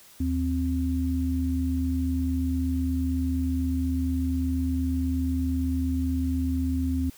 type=tone pair together; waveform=sine; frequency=77.78 / 261.8 Hz; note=D#2 / C4; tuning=0 / +1 cents; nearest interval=octave + major sixth; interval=2101 cents; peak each=-26 dBFS; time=0.2-7.1 s; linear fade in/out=5 ms; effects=white hiss -52 dBFS RMS until 7.17 s